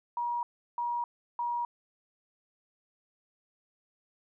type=tone bursts; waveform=sine; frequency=955 Hz; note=A#5; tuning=42 cents sharp; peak=-29 dBFS; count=3; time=0.17-1.65 s; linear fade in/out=2 ms; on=260 ms; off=350 ms; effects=none